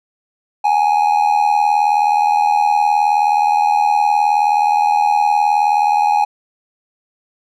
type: tone with amplitude modulation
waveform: triangle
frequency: 830.6 Hz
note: G#5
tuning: in tune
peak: -6 dBFS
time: 0.64-6.25 s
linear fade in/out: 10 ms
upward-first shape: sine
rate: 79.2 Hz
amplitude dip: 70%
effects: none